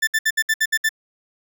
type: tone bursts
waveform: 40% pulse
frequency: 1766 Hz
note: A6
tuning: 6 cents sharp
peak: -15 dBFS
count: 8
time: 0.02-0.892 s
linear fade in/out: 10 ms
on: 53 ms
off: 64 ms
effects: none

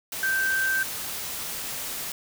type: tone in noise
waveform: sine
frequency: 1561 Hz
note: G6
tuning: 8 cents flat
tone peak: -22 dBFS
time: 0.23-0.83 s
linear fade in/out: 2 ms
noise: white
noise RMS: -33 dBFS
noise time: 0.12-2.12 s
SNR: +8 dB
effects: none

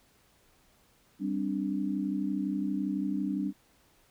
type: chord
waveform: sine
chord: G suspended fourth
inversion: none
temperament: equal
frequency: 196 / 261.6 / 293.7 Hz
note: G3 / C4 / D4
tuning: 0 / 0 / 0 cents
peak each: -32 / -35 / -32 dBFS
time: 1.19-3.53 s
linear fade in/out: 50 ms
effects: pink hiss -65 dBFS RMS until 4.1 s

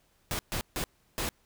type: noise bursts at uneven times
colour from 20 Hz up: pink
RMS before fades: -32 dBFS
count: 4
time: 0.31-0.39 / 0.52-0.61 / 0.76-0.84 / 1.18-1.29 s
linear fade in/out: 0 ms
effects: pink hiss -68 dBFS RMS until 1.45 s

